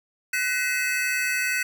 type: tone cluster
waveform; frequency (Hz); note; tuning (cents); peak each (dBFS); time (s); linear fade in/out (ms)
square; 1506 / 1917 / 2059 / 2589; F#6 / A#6 / C7 / E7; +30 / +48 / -28 / -32; -28 / -31 / -32 / -28; 0.33-1.63; 5
effects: none